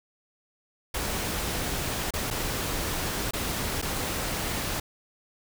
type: noise with dropouts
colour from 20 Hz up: pink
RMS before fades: -30 dBFS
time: 0.94-4.8 s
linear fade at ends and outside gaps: 5 ms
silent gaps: 2.107-2.136 / 2.304-2.309 / 3.31-3.334 / 3.817-3.824 s
effects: none